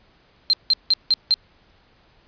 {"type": "tone bursts", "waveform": "sine", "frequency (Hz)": 4152, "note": "C8", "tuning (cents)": -14, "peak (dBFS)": -13, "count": 5, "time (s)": [0.5, 1.34], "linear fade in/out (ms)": 0, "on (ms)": 32, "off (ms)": 170, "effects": ["pink hiss -57 dBFS RMS until 2.27 s", "resampled to 11025 Hz"]}